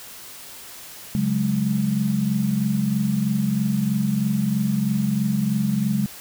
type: chord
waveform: sine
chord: C# suspended fourth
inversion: none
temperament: just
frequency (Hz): 138.59 / 184.79 / 207.9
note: C#3 / F#3 / G#3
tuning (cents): 0 / -2 / +2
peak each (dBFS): -25 / -25 / -21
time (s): 1.15-6.06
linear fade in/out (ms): 0
effects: white hiss -40 dBFS RMS until 6.2 s